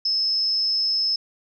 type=tone with amplitude modulation; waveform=sine; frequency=5200 Hz; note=E8; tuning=24 cents flat; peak=-17 dBFS; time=0.05-1.16 s; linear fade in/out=5 ms; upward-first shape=sine; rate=219 Hz; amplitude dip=50%; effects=none